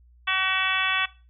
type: harmonic tone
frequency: 378.3 Hz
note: F#4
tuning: 38 cents sharp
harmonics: 2 / 3 / 4 / 5 / 6 / 7 / 8 / 9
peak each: -37 / -28 / -29 / -30 / -31 / -28 / -34 / -30 dBFS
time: 0.27-1.06 s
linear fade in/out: 10 ms
effects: noise-tail reverb RT60 0.3 s tail -17 dB re dry + added 60 Hz sine -52 dBFS peak until 1.29 s